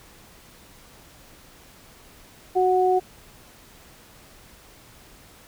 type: tone pair together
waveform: sine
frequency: 370 / 736.2 Hz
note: F#4 / F#5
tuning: 0 / -9 cents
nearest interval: octave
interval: 1191 cents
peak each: -19 / -20 dBFS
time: 2.55-3 s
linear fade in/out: 20 ms
effects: pink hiss -50 dBFS RMS until 5.47 s